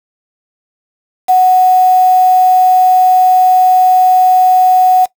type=tone with quantisation; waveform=sine; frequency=740 Hz; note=F#5; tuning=in tune; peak=-4 dBFS; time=1.28-5.06 s; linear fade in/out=20 ms; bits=4; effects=noise-tail reverb RT60 0.1 s tail -19 dB re dry